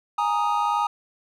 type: chord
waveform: triangle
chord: Ab suspended second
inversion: none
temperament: equal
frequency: 830.6 / 932.3 / 1244.5 Hz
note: Ab5 / Bb5 / Eb6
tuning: 0 / 0 / 0 cents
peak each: -23 dBFS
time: 0.18-0.87 s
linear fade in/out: 5 ms
effects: none